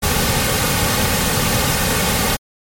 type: noise with comb filter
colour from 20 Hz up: pink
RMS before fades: -17 dBFS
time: 0.02-2.37 s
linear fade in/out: 20 ms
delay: 3 ms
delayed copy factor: -0.55
effects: MP3 64 kbps